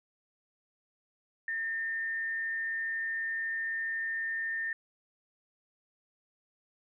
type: tone with frequency modulation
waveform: sine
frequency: 1814 Hz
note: A#6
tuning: 48 cents flat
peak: -31 dBFS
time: 1.48-4.73 s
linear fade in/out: 2 ms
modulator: 163 Hz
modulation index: 0.23
effects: none